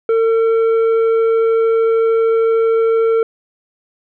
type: tone with tanh clipping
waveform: triangle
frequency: 452.2 Hz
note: A4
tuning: 47 cents sharp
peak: -12 dBFS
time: 0.09-3.23 s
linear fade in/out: 2 ms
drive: 11 dB
effects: none